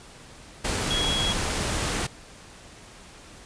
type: tone in noise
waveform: sine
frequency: 3322 Hz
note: G#7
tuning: in tune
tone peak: -25 dBFS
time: 0.9-1.33 s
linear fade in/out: 10 ms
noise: pink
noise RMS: -27 dBFS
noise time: 0.64-2.07 s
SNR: -1 dB
effects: pink hiss -47 dBFS RMS until 3.45 s + resampled to 22050 Hz